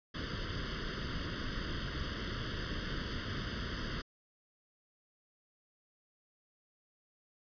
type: noise with comb filter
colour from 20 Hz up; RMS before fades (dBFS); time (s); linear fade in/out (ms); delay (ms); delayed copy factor
pink; -38; 0.14-4.02; 10; 0.62; +0.95
effects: resampled to 11025 Hz